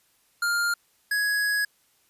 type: tone pair in turn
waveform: square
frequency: 1404 / 1669.6 Hz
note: F6 / G#6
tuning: +9 / +9 cents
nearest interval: minor third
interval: 300 cents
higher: second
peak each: -23 dBFS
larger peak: neither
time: 0.42-0.74 / 1.11-1.65 s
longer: second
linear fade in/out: 5 ms
effects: white hiss -65 dBFS RMS until 2.09 s + resampled to 32000 Hz